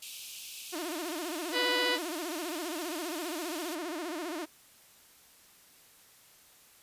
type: high-pass noise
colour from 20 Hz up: pink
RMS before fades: -44 dBFS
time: 0.02-3.75 s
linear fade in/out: 5 ms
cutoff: 2400 Hz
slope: 96 dB/octave
type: tone with vibrato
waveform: sawtooth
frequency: 329.6 Hz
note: E4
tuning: in tune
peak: -31 dBFS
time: 0.72-4.46 s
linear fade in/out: 20 ms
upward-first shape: sine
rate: 15 Hz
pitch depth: 180 cents each way
type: harmonic tone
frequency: 493.9 Hz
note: B4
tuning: in tune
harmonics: 1 / 2 / 3 / 4 / 5 / 6 / 7 / 8 / 9 / 10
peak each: -33 / -36 / -37 / -33 / -41 / -34 / -41 / -37 / -41 / -42 dBFS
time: 1.52-1.99 s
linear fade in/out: 50 ms
effects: white hiss -59 dBFS RMS until 6.82 s + resampled to 32000 Hz